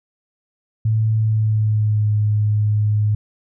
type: tone with pitch glide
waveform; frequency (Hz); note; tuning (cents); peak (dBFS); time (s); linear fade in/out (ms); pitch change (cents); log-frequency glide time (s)
sine; 110 to 105.58; A2 to G#2; 0 to +29; -14; 0.85-3.15; 5; -71; 1.16-2.1
effects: none